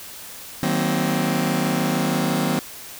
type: chord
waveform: sawtooth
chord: C half-diminished seventh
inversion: first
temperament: just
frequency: 156.98 / 188.37 / 235.5 / 261.6 Hz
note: Eb3 / Gb3 / Bb3 / C4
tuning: +16 / +31 / +18 / 0 cents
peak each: -21 dBFS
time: 0.63-2.59 s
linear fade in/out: 0 ms
effects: white hiss -38 dBFS RMS until 2.99 s